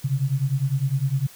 sine beating tone pair, 130.81 / 140.71 Hz, C3 / C#3, 0 / +26 cents, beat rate 9.9 Hz, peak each -23 dBFS, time 0.04-1.27 s, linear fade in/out 10 ms, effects white hiss -47 dBFS RMS until 1.35 s

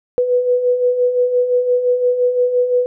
sine beating tone pair, 489.9 / 495.7 Hz, B4 / B4, -14 / +6 cents, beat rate 5.8 Hz, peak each -21 / -13 dBFS, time 0.18-2.86 s, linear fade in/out 0 ms, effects none

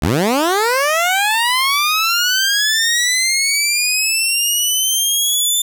15% pulse linear sweep, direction up, 60.6 to 3559 Hz, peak -7 dBFS, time 0.02-5.62 s, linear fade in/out 5 ms, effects none

